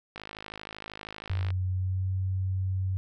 click train, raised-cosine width 0.3 ms, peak -23 dBFS, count 72, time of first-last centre 0.16-1.505 s, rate 52.8 Hz
sine tone with pitch glide, 92.5 to 94.33 Hz, F#2 to F#2, 0 to +34 cents, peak -26 dBFS, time 1.3-2.97 s, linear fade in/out 0 ms, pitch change +34 cents, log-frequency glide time 1.7-2.1 s
effects none

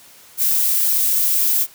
violet noise, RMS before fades -17 dBFS, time 0.37-1.67 s, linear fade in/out 50 ms, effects white hiss -46 dBFS RMS until 1.74 s + high-pass 80 Hz 12 dB/octave

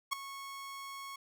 sawtooth tone with ADSR envelope, 1100 Hz, C#6, 14 cents flat, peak -24 dBFS, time 0.11-1.16 s, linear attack 20 ms, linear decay 5 ms, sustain -15 dB, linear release 5 ms, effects none

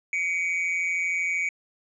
triangle tone with amplitude modulation, 2263 Hz, C#7, 35 cents sharp, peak -19 dBFS, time 0.13-1.49 s, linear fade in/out 2 ms, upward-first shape sine, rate 173 Hz, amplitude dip 70%, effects resampled to 22050 Hz

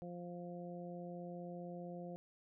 harmonic tone, 175.2 Hz, F3, 6 cents sharp, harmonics 1 / 2 / 3 / 4, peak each -47 / -52 / -50 / -54 dBFS, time 0.02-2.16 s, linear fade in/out 0 ms, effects none

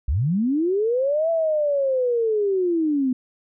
sine linear two-way sweep, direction up then down, 54.2 to 669 to 248.3 Hz, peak -18 dBFS, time 0.08-3.13 s, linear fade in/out 5 ms, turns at 1.3 s, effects none

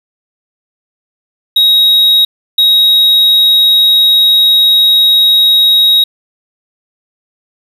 triangle tone pair in turn, 3794 / 3794 Hz, A#7 / A#7, +30 / +30 cents, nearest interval unison, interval 0 cents, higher neither, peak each -3 dBFS, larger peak neither, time 1.56-2.25 / 2.58-6.04 s, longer second, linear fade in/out 5 ms, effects 7-bit

